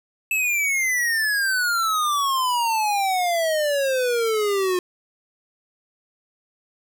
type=exponential sweep; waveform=square; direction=down; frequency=2636 to 357.6 Hz; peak=-20 dBFS; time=0.31-4.79 s; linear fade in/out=2 ms; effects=none